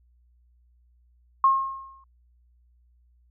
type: tone with exponential decay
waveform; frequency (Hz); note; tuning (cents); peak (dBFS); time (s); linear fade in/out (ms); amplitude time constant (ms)
sine; 1076; C6; +48; -13; 1.44-2.04; 2; 130
effects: added 60 Hz sine -58 dBFS peak until 3.3 s